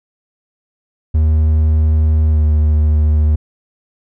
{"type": "tone with pitch glide", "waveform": "triangle", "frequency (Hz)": [77.78, 76.14], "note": ["D#2", "D#2"], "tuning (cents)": [0, -37], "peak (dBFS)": -7, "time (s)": [1.14, 3.36], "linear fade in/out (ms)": 10, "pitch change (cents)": -37, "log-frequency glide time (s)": [2.3, 2.41], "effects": []}